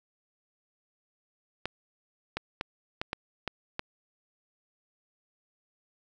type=clicks; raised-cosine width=0.3 ms; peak=-15 dBFS; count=7; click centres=1.656 / 2.37 / 2.611 / 3.015 / 3.131 / 3.477 / 3.794 s; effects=none